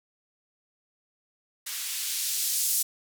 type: noise with band-pass filter sweep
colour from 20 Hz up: violet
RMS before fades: -29 dBFS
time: 1.66-2.83 s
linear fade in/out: 10 ms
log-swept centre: 1800 to 7000 Hz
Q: 0.75
effects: none